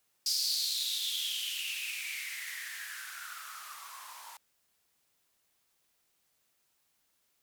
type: noise with band-pass filter sweep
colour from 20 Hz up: violet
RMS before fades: -37 dBFS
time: 0.26-4.37 s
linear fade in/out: 2 ms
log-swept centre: 4900 to 900 Hz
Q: 7.6
effects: white hiss -75 dBFS RMS until 7.42 s

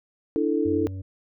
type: chord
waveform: sine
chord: D suspended second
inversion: none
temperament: just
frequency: 293.7 / 330.4 / 440.5 Hz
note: D4 / E4 / A4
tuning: 0 / +4 / +2 cents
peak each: -25 dBFS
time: 0.36-0.87 s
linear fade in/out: 0 ms
type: harmonic tone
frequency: 95.1 Hz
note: F#2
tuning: 48 cents sharp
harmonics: 1 / 3 / 5 / 6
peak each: -31 / -42 / -53 / -55 dBFS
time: 0.65-1.02 s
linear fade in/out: 10 ms
effects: none

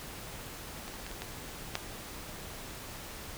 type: clicks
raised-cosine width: 0.2 ms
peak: -26 / -29 / -24 / -26 / -20 / -13 dBFS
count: 6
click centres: 0.88 / 0.94 / 1.065 / 1.114 / 1.22 / 1.754 s
effects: pink hiss -44 dBFS RMS until 3.37 s

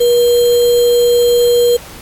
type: tone with sample-and-hold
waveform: sine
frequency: 480 Hz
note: B4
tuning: 49 cents flat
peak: -7 dBFS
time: 0-1.77 s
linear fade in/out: 10 ms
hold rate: 3675 Hz
effects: pink hiss -34 dBFS RMS until 2.01 s + AAC 64 kbps

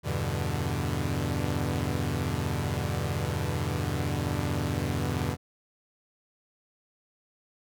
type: chord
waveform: sawtooth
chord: E minor seventh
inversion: none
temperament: equal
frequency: 82.41 / 98 / 123.47 / 146.83 Hz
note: E2 / G2 / B2 / D3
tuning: 0 / 0 / 0 / 0 cents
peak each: -29 dBFS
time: 0.03-5.37 s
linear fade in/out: 50 ms
effects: none

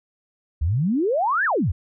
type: exponential two-way sweep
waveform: sine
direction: up then down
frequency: 68.4 to 1844 to 68.4 Hz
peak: -18 dBFS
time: 0.61-1.72 s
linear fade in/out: 10 ms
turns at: 1.45 s
effects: none

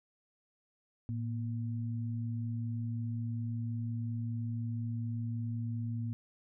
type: tone pair together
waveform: sine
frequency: 112.13 / 237.6 Hz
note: A2 / A#3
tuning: +33 / +33 cents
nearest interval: octave + minor second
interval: 1300 cents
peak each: -34 / -40 dBFS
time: 1.09-6.13 s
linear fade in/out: 0 ms
effects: none

